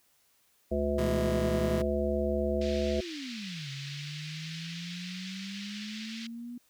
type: harmonic tone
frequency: 72 Hz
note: D2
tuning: 34 cents flat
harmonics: 1 / 3 / 5 / 7 / 9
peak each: -33 / -33 / -33 / -33 / -33 dBFS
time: 0.71-3.01 s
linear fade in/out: 10 ms
type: chord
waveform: sawtooth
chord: E major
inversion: second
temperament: just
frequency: 123.61 / 164.81 / 206 Hz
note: B2 / E3 / G#3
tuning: +2 / 0 / -14 cents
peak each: -32 dBFS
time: 0.98-1.82 s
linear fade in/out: 5 ms
type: band-pass noise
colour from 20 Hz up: white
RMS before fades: -44 dBFS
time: 2.61-6.27 s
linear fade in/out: 5 ms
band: 1900 to 4700 Hz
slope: 24 dB/octave
type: exponential two-way sweep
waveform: sine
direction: down then up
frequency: 385.6 to 136.7 to 244.2 Hz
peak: -38 dBFS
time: 2.98-6.58 s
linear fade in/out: 5 ms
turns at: 3.7 s
effects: white hiss -68 dBFS RMS until 6.69 s